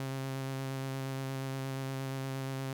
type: tone with vibrato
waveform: sawtooth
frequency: 134 Hz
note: C3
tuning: 42 cents sharp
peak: -31 dBFS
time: 0-2.73 s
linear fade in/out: 2 ms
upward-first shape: square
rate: 8.5 Hz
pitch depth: 12 cents each way
effects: none